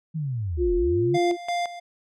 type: linear two-way sweep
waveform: sine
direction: down then up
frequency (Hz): 164.81 to 38.89 to 154.9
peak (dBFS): -25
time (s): 0.14-1.18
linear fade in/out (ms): 20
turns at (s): 0.75
type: tone with pitch glide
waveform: sine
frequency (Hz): 353.3 to 348.6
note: F4 to F4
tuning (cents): +20 to -3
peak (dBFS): -20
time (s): 0.57-1.37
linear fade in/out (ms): 50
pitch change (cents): -23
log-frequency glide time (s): 0.72-0.88
type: tone with tremolo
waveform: square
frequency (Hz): 698.5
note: F5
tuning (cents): 0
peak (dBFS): -24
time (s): 1.14-1.8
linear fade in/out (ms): 10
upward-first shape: square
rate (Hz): 2.9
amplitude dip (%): 75
effects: low-pass 6000 Hz 12 dB/octave